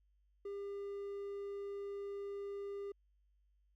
triangle tone, 401 Hz, G4, 39 cents sharp, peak -39 dBFS, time 0.45-2.92 s, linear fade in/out 5 ms, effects added 50 Hz sine -70 dBFS peak until 3.75 s

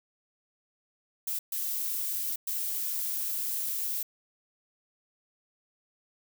violet noise bursts at uneven times, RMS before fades -32 dBFS, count 3, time 1.27-1.39 / 1.52-2.36 / 2.47-4.03 s, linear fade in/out 5 ms, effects none

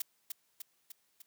blue noise with echo, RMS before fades -34 dBFS, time 0-0.02 s, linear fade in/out 5 ms, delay 300 ms, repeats 4, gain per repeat -4 dB, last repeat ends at 1.22 s, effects white hiss -74 dBFS RMS until 1.26 s + high-pass 100 Hz 12 dB/octave

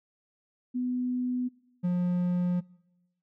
sine / triangle tone pair in turn, 249.5 / 177.91 Hz, B3 / F3, +18 / +32 cents, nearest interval tritone, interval 586 cents, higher first, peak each -27 / -22 dBFS, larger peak second, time 0.74-1.49 / 1.83-2.61 s, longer second, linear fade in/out 20 ms, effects noise-tail reverb RT60 1.0 s tail -23 dB re dry

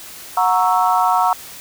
sine chord, F# dominant seventh, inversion none, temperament equal with one note detuned, 730.6 / 932.3 / 1108.7 / 1318.5 Hz, F#5 / A#5 / C#6 / E6, -22 / 0 / 0 / 0 cents, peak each -17 / -17 / -20 / -20 dBFS, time 0.37-1.33 s, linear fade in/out 2 ms, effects white hiss -36 dBFS RMS until 1.6 s

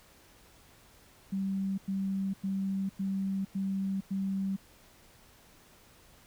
sine tone bursts, 193.8 Hz, G3, 20 cents flat, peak -29 dBFS, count 6, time 1.32-4.565 s, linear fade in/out 10 ms, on 460 ms, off 97 ms, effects pink hiss -59 dBFS RMS until 6.26 s

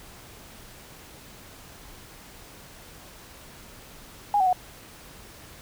sine tone with pitch steps, 821 / 753 / 731 Hz, G#5 / F#5 / F#5, -20 / +30 / -21 cents, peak -18 dBFS, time 4.34-4.529 s, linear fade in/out 2 ms, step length 63 ms, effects pink hiss -47 dBFS RMS until 5.61 s

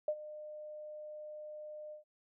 sine tone with ADSR envelope, 606 Hz, D#5, 46 cents flat, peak -28 dBFS, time 0.08-2.04 s, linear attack 3 ms, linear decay 62 ms, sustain -16 dB, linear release 120 ms, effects none

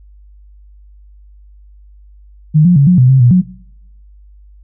sine tone with pitch steps, 153.3 / 177.4 / 139.9 / 180 / 126.7 / 132.8 / 121.8 / 182.4 Hz, D#3 / F3 / C#3 / F#3 / B2 / C3 / B2 / F#3, -25 / +27 / +16 / -47 / +45 / +26 / -24 / -24 cents, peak -4 dBFS, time 2.54-3.42 s, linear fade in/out 20 ms, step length 110 ms, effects noise-tail reverb RT60 0.8 s tail -23 dB re dry + added 50 Hz sine -38 dBFS peak until 4.63 s

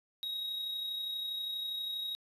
triangle tone with amplitude modulation, 3794 Hz, A#7, 30 cents sharp, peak -32 dBFS, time 0.23-2.15 s, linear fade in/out 0 ms, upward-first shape sine, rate 32.4 Hz, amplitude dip 35%, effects resampled to 32000 Hz + 11-bit

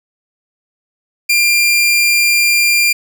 sawtooth tone, 2390 Hz, D7, 30 cents sharp, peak -6 dBFS, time 1.29-2.93 s, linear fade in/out 10 ms, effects none

